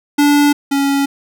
square tone pair in turn, 290 / 278.5 Hz, D4 / C#4, -22 / +8 cents, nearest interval minor second, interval 70 cents, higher first, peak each -9 / -13 dBFS, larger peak first, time 0.18-0.53 / 0.71-1.06 s, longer neither, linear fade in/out 10 ms, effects none

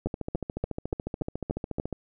two click trains, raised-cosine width 2 ms, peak -15 / -18 dBFS, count 7 / 27, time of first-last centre 0.06-1.799 / 0.07-1.927 s, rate 3.45 / 14 Hz, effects none

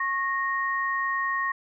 sine tone pair together, 1093.7 / 1864 Hz, C#6 / A#6, -24 / -1 cents, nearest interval major sixth, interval 923 cents, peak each -27 / -27 dBFS, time 0-1.52 s, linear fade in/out 5 ms, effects none

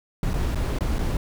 brown noise with dropouts, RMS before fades -24 dBFS, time 0.23-1.17 s, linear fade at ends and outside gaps 2 ms, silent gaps 0.334-0.339 / 0.548-0.555 / 0.787-0.807 / 0.985-0.99 s, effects none

